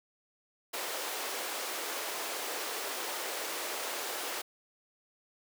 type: high-pass noise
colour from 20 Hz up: pink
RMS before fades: -37 dBFS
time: 0.73-4.42 s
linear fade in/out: 10 ms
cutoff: 390 Hz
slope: 24 dB/octave
effects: none